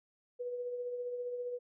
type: tone with tremolo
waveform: sine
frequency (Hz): 490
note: B4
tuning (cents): -14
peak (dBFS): -34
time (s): 0.39-1.59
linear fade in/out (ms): 20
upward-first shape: triangle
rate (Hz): 15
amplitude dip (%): 45
effects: none